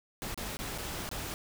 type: noise with dropouts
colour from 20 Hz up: pink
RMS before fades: -38 dBFS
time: 0.22-1.34 s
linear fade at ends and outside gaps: 0 ms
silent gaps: 0.344-0.376 / 0.569-0.59 / 0.778-0.783 / 1.09-1.114 s
effects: none